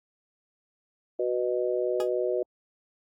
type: harmonic tone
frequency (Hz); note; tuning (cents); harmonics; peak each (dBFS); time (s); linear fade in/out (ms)
123.47; B2; 0; 3 / 4 / 5; -28 / -29 / -30; 1.19-2.43; 5
type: tone with exponential decay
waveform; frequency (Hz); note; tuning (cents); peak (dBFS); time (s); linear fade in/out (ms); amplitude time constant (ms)
20% pulse; 415.3; G#4; 0; -24; 2-2.1; 1; 21
effects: Opus 48 kbps